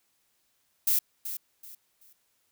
violet noise with echo, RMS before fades -24 dBFS, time 0.87-0.99 s, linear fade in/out 5 ms, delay 380 ms, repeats 3, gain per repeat -11 dB, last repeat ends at 2.13 s, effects white hiss -72 dBFS RMS until 2.51 s

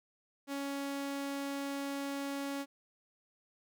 sawtooth tone, 278.9 Hz, C#4, 11 cents sharp, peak -32 dBFS, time 0.47-2.66 s, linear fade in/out 50 ms, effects none

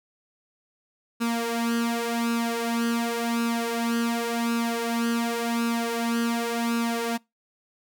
sawtooth tone with flanger, 233 Hz, A#3, 1 cent flat, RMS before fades -26 dBFS, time 1.2-7.18 s, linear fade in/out 20 ms, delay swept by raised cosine 0.75 to 3.65 ms, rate 0.9 Hz, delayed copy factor +0.7, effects noise-tail reverb RT60 0.2 s tail -24 dB re dry

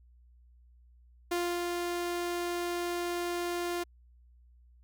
sawtooth tone with ADSR envelope, 349.2 Hz, F4, in tune, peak -24 dBFS, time 1.31-3.84 s, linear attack 8 ms, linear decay 280 ms, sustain -3 dB, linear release 14 ms, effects added 60 Hz sine -56 dBFS peak until 4.83 s + MP3 96 kbps

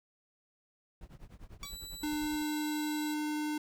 brown noise with tremolo, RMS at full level -46 dBFS, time 1.01-2.43 s, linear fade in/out 2 ms, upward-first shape triangle, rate 10 Hz, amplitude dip 100%
10% pulse tone with exponential decay, 1144 Hz, D6, 46 cents flat, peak -30 dBFS, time 1.63-1.77 s, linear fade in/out 1 ms, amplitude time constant 29 ms
20% pulse tone, 3951 Hz, B7, in tune, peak -38 dBFS, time 1.65-3.14 s, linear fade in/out 5 ms
square tone with pitch glide, 300 to 301.9 Hz, D4 to D4, +37 to +48 cents, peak -33 dBFS, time 2.03-3.58 s, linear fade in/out 5 ms, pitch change +11 cents, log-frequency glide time 2.19-2.29 s
effects none

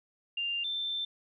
sine tone pair in turn, 2794 / 3556 Hz, F7 / A7, 0 / +18 cents, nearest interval major third, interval 418 cents, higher second, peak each -30 / -31 dBFS, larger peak first, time 0.37-0.64 / 0.64-1.05 s, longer second, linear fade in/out 5 ms, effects none

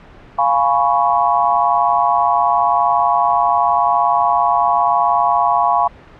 sine chord, C# dominant seventh, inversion first, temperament equal, 698.5 / 830.6 / 987.8 / 1108.7 Hz, E#5 / G#5 / B5 / C#6, 0 / 0 / 0 / 0 cents, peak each -17 dBFS, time 0.38-5.88 s, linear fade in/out 10 ms, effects pink hiss -41 dBFS RMS until 6.19 s + low-pass 2000 Hz 12 dB/octave

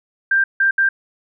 sine tone bursts at uneven times, 1582 Hz, G6, 15 cents sharp, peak -12 dBFS, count 3, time 0.31-0.44 / 0.6-0.71 / 0.78-0.89 s, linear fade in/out 5 ms, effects none

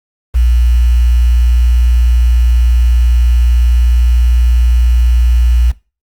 sine tone with quantisation, 59.8 Hz, A#1, 45 cents sharp, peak -6 dBFS, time 0.34-5.72 s, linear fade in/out 20 ms, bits 5, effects noise-tail reverb RT60 0.3 s tail -20 dB re dry + Opus 32 kbps

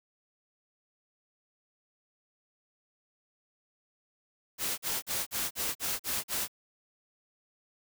white noise bursts, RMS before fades -32 dBFS, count 8, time 4.58-6.481 s, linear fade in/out 50 ms, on 200 ms, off 43 ms, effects none

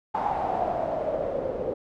white noise with low-pass filter sweep, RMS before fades -28 dBFS, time 0.14-1.74 s, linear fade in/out 10 ms, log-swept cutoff 860 to 480 Hz, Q 7.6, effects none

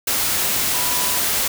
sine tone in noise, 987.8 Hz, B5, in tune, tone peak -30 dBFS, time 0.74-1.18 s, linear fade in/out 5 ms, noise white, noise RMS -20 dBFS, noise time 0.07-1.48 s, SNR -13 dB, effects none

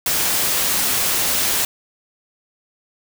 white noise, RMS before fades -19 dBFS, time 0.06-1.65 s, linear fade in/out 2 ms, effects none

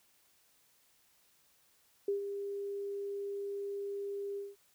sine tone with ADSR envelope, 400.9 Hz, G4, 39 cents sharp, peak -28 dBFS, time 2.08-4.56 s, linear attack 4 ms, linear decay 120 ms, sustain -8 dB, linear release 190 ms, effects white hiss -69 dBFS RMS until 4.74 s

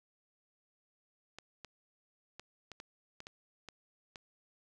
clicks, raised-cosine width 0.2 ms, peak -29 dBFS, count 9, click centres 1.386 / 1.647 / 2.396 / 2.717 / 2.801 / 3.204 / 3.269 / 3.687 / 4.158 s, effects none

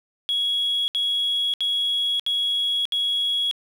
sine tone bursts, 3333 Hz, G#7, 5 cents sharp, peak -19 dBFS, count 5, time 0.29-3.512 s, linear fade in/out 0 ms, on 590 ms, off 68 ms, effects tanh soft clip ceiling -16 dBFS + 8-bit

